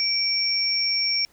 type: tone pair together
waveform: sine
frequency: 2311 / 5497 Hz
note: D7 / F8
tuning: -28 / -28 cents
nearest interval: octave + minor third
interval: 1500 cents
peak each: -28 / -21 dBFS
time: 0-1.25 s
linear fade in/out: 0 ms
effects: pink hiss -59 dBFS RMS until 1.32 s